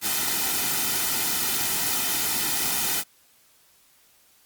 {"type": "noise with comb filter", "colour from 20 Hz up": "white", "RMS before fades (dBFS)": -25, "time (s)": [0.01, 3.04], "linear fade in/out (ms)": 50, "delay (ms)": 1.8, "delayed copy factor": -0.65, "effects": ["white hiss -59 dBFS RMS until 4.45 s", "Opus 48 kbps"]}